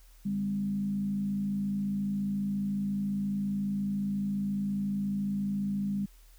sine tone with frequency modulation, 200 Hz, G3, 35 cents sharp, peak -28 dBFS, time 0.25-6.06 s, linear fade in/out 10 ms, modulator 54.4 Hz, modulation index 0.41, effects added 40 Hz sine -53 dBFS peak until 6.38 s + white hiss -63 dBFS RMS until 6.38 s

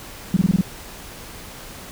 sine tone bursts, 185 Hz, F#3, in tune, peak -12 dBFS, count 6, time 0.34-0.611 s, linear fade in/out 2 ms, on 26 ms, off 23 ms, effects pink hiss -38 dBFS RMS until 1.91 s

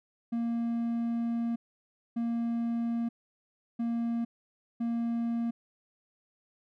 triangle tone bursts at uneven times, 233.1 Hz, A#3, in tune, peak -26 dBFS, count 4, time 0.32-1.56 / 2.16-3.09 / 3.79-4.25 / 4.8-5.51 s, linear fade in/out 10 ms, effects none

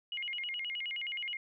sine tone with vibrato, 2489 Hz, D#7, in tune, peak -35 dBFS, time 0.12-1.37 s, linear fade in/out 2 ms, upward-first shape square, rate 9.5 Hz, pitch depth 270 cents each way, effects none

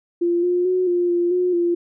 sine tone with pitch steps, 345.5 / 355.6 / 367.4 / 352 / 347.9 / 360.8 / 345.7 Hz, F4 / F4 / F#4 / F4 / F4 / F#4 / F4, -19 / +31 / -12 / +14 / -7 / -44 / -18 cents, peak -16 dBFS, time 0.21-1.75 s, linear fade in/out 10 ms, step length 220 ms, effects none

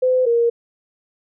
sine tone pair in turn, 510 / 468.7 Hz, C5 / A#4, -44 / +9 cents, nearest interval minor second, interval 147 cents, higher first, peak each -13 dBFS, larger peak neither, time 0.02-0.26 / 0.26-0.5 s, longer neither, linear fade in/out 10 ms, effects none

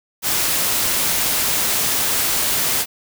white noise, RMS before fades -19 dBFS, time 0.22-2.86 s, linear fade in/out 50 ms, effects none

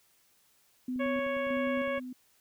sine tone with tremolo, 252.7 Hz, B3, 40 cents sharp, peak -31 dBFS, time 0.88-2.13 s, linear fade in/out 5 ms, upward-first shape square, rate 1.6 Hz, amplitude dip 55%
click train, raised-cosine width 3 ms, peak -39 dBFS, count 11, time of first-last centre 0.96-1.978 s, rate 9.82 Hz
harmonic tone, 554.4 Hz, C#5, in tune, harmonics 1 / 2 / 3 / 4 / 5 / 6, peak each -31 / -39 / -40 / -39 / -47 / -52 dBFS, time 0.99-2 s, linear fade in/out 20 ms
effects white hiss -67 dBFS RMS until 2.4 s

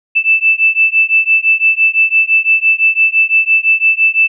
sine beating tone pair, 2640 / 2645.9 Hz, E7 / E7, +2 / +6 cents, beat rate 5.9 Hz, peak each -11 dBFS, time 0.15-4.28 s, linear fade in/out 20 ms, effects none

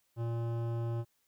sine tone with hard clipping, 116.5 Hz, A#2, 1 cent flat, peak -34 dBFS, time 0.16-1.05 s, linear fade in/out 50 ms, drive 15 dB, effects white hiss -75 dBFS RMS until 1.27 s

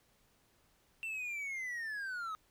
triangle linear sweep, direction down, 2702 to 1252 Hz, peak -36 dBFS, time 1.03-2.35 s, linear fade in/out 0 ms, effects pink hiss -71 dBFS RMS until 2.5 s

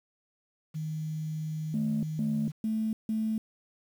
sine tone with pitch glide, 156 to 153.76 Hz, D#3 to D#3, +5 to -20 cents, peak -31 dBFS, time 0.74-2.52 s, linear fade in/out 20 ms, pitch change -25 cents, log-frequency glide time 2.16-2.36 s
sine tone bursts, 219.5 Hz, A3, 4 cents flat, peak -26 dBFS, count 4, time 1.74-3.38 s, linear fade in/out 2 ms, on 290 ms, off 160 ms
effects tanh soft clip ceiling -21 dBFS + 9-bit

